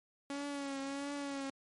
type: tone with vibrato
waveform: sawtooth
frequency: 279.2 Hz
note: C#4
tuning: 13 cents sharp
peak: -34 dBFS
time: 0.3-1.5 s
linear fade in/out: 2 ms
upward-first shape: triangle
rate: 1.5 Hz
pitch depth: 49 cents each way
effects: MP3 48 kbps